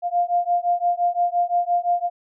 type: beating tone pair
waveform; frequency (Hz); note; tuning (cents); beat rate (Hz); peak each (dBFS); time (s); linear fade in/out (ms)
sine; 698.5 / 704.3; F5 / F5; 0 / +14; 5.8; -21; 0.02-2.1; 50
effects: none